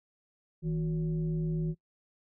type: tone with frequency modulation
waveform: sine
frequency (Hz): 160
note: D#3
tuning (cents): +49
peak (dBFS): -28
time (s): 0.62-1.75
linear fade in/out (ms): 50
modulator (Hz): 204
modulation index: 0.56
effects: noise-tail reverb RT60 0.1 s tail -22 dB re dry